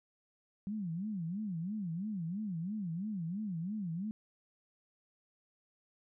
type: tone with vibrato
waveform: sine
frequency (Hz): 187.7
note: F#3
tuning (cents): +25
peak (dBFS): -35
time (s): 0.67-4.11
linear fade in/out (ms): 0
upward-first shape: sine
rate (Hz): 3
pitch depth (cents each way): 260
effects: none